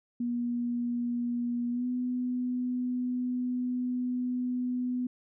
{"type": "tone with pitch glide", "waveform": "sine", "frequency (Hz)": [240.3, 249.1], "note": ["B3", "B3"], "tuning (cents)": [-47, 15], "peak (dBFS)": -28, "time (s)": [0.2, 5.07], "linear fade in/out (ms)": 5, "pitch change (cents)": 62, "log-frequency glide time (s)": [1.71, 1.86], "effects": []}